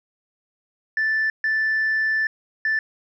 sine tone bursts at uneven times, 1760 Hz, A6, in tune, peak -17 dBFS, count 3, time 0.97-1.3 / 1.44-2.27 / 2.65-2.79 s, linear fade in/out 2 ms, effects tanh soft clip ceiling -16 dBFS

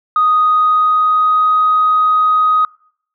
sine tone with pitch glide, 1244.5 to 1253.2 Hz, D#6 to D#6, 0 to +12 cents, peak -8 dBFS, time 0.16-2.65 s, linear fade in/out 2 ms, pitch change +12 cents, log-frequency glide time 0.37-1.53 s, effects noise-tail reverb RT60 0.6 s tail -25 dB re dry + tanh soft clip ceiling -4 dBFS

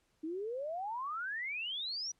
sine exponential sweep, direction up, 303.9 to 5920 Hz, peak -36 dBFS, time 0.23-2.12 s, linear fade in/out 10 ms, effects pink hiss -75 dBFS RMS until 2.19 s + low-pass 10000 Hz 12 dB/octave

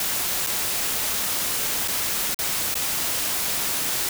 white noise with dropouts, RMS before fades -25 dBFS, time 0-4.09 s, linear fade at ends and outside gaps 2 ms, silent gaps 0.465-0.47 / 1.877-1.882 / 2.345-2.389 / 2.743-2.753 s, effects none

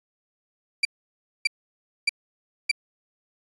30% pulse tone bursts, 2349 Hz, D7, in tune, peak -15 dBFS, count 4, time 0.83-2.714 s, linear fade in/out 5 ms, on 21 ms, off 600 ms, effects resampled to 24000 Hz

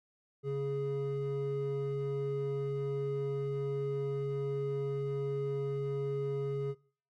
triangle tone pair together, 139.1 / 416 Hz, C#3 / G#4, +6 / +3 cents, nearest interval octave + perfect fifth, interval 1897 cents, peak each -33 / -31 dBFS, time 0.43-6.75 s, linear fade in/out 50 ms, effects noise-tail reverb RT60 0.5 s tail -23 dB re dry + tanh soft clip ceiling -24 dBFS

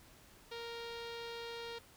sawtooth tone with low-pass filter, 466.2 Hz, A#4, in tune, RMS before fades -45 dBFS, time 0.51-1.79 s, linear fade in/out 10 ms, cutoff 4000 Hz, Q 2.9, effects pink hiss -61 dBFS RMS until 1.96 s

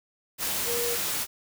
sine tone in noise, 475.3 Hz, A#4, 34 cents sharp, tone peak -29 dBFS, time 0.65-0.98 s, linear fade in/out 50 ms, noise white, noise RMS -29 dBFS, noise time 0.38-1.27 s, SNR -3 dB, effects none

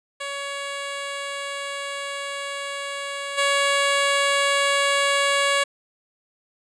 10% pulse tone with level steps, 561 Hz, C#5, 21 cents sharp, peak -20 / -10 dBFS, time 0.2-5.64 s, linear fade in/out 10 ms, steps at 3.37 s, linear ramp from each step 20 ms, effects resampled to 22050 Hz

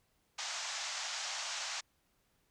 white band-pass noise, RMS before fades -40 dBFS, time 0.38-1.81 s, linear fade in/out 10 ms, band 630 to 7100 Hz, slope 48 dB/octave, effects pink hiss -75 dBFS RMS until 2.5 s

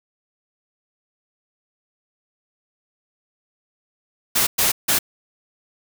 white noise bursts at uneven times, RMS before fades -18 dBFS, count 3, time 4.35-4.47 / 4.58-4.72 / 4.88-4.99 s, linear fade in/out 10 ms, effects none

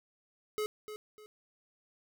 square tone with echo, 425.3 Hz, G#4, 41 cents sharp, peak -32 dBFS, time 0.58-0.66 s, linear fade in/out 0 ms, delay 300 ms, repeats 2, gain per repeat -10 dB, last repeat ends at 1.26 s, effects none

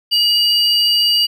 triangle tone pair together, 2898 / 4684 Hz, F#7 / D8, -37 / -5 cents, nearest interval minor sixth, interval 832 cents, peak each -13 dBFS, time 0.11-1.27 s, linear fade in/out 20 ms, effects none

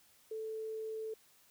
sine tone, 439.6 Hz, A4, 2 cents flat, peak -38 dBFS, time 0.31-1.14 s, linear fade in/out 5 ms, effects white hiss -66 dBFS RMS until 1.5 s

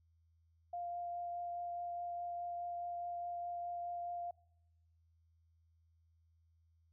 sine tone with vibrato, 698.5 Hz, F5, in tune, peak -39 dBFS, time 0.73-4.31 s, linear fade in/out 5 ms, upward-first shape triangle, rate 4.8 Hz, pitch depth 9 cents each way, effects noise-tail reverb RT60 0.9 s tail -25 dB re dry + added 82 Hz sine -69 dBFS peak until 6.92 s

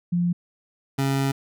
sine / 25% pulse tone pair in turn, 174.61 / 136.61 Hz, F3 / C#3, 0 / -25 cents, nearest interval major third, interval 425 cents, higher first, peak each -19 / -17 dBFS, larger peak second, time 0.12-0.33 / 0.98-1.32 s, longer second, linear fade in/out 10 ms, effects none

